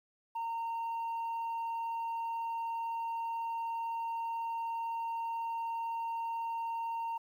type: tone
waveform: sine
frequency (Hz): 919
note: A#5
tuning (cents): -25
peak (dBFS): -31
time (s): 0.35-7.18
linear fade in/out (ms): 10
effects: tanh soft clip ceiling -33 dBFS + 11-bit